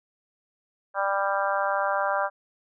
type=harmonic tone; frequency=197.3 Hz; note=G3; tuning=11 cents sharp; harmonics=3 / 4 / 5 / 6 / 7 / 8; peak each=-28 / -29 / -30 / -31 / -31 / -32 dBFS; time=0.94-2.3 s; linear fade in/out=50 ms; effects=none